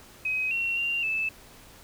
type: tone with pitch steps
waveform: sine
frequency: 2529 / 2730 / 2773 / 2626 Hz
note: D#7 / F7 / F7 / E7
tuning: +28 / -40 / -13 / -7 cents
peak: -25 dBFS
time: 0.25-1.29 s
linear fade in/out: 5 ms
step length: 260 ms
effects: pink hiss -51 dBFS RMS until 1.83 s